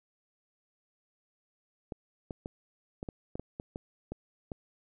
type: clicks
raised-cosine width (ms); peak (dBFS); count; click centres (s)
2; -24; 11; 1.922 / 2.308 / 2.459 / 3.029 / 3.088 / 3.355 / 3.396 / 3.599 / 3.759 / 4.12 / 4.518
effects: none